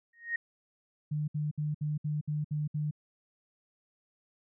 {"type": "tone with exponential growth", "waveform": "sine", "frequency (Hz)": 1864.7, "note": "A#6", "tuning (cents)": 0, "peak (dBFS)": -26, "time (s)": [0.13, 0.36], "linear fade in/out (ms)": 5, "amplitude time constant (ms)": 49}
{"type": "tone bursts", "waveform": "sine", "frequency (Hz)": 150.2, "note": "D3", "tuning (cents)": 39, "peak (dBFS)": -29, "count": 8, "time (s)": [1.11, 2.911], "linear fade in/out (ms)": 10, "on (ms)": 170, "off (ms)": 63}
{"effects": []}